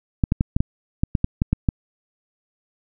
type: clicks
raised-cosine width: 5 ms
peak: -5 dBFS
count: 11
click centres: 0.238 / 0.321 / 0.409 / 0.565 / 0.605 / 1.035 / 1.152 / 1.244 / 1.419 / 1.53 / 1.688 s
effects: none